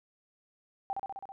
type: tone with echo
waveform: sine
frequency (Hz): 784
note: G5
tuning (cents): 0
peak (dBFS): -30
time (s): 0.9-0.93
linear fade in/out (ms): 0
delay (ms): 65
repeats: 6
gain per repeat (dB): -2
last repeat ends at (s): 1.32
effects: none